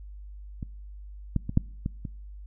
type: clicks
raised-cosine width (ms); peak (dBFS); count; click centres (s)
5; -22 / -12 / -18 / -7 / -16 / -21; 6; 0.628 / 1.363 / 1.494 / 1.574 / 1.861 / 2.052
effects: noise-tail reverb RT60 0.6 s tail -25 dB re dry + added 50 Hz sine -40 dBFS peak until 2.46 s